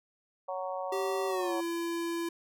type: harmonic tone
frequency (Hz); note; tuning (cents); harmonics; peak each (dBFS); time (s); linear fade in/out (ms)
185.6; F#3; +6; 3 / 4 / 5 / 6; -36 / -38 / -40 / -42; 0.48-1.61; 10
type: tone with pitch glide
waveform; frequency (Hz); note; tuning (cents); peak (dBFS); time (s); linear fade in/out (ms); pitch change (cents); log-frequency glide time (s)
square; 387.9 to 337.7; G4 to E4; -18 to +42; -32; 0.92-2.29; 5; -240; 1.28-1.56
effects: none